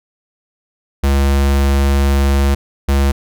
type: tone pair in turn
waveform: square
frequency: 69.3 / 69.3 Hz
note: C#2 / C#2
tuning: 0 / 0 cents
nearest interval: unison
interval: 0 cents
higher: neither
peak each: -11 dBFS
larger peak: neither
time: 1.03-2.55 / 2.88-3.12 s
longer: first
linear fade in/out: 10 ms
effects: none